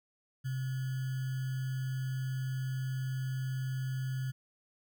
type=tone with sample-and-hold; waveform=sine; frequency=130.81 Hz; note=C3; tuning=in tune; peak=-32 dBFS; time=0.44-4.32 s; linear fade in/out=20 ms; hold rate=1575 Hz; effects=none